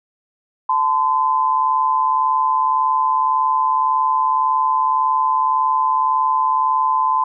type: tone pair together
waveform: sine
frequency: 880 / 1021.8 Hz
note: A5 / C6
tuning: 0 / -41 cents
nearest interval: minor third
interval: 259 cents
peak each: -20 / -15 dBFS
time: 0.69-7.24 s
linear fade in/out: 5 ms
effects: none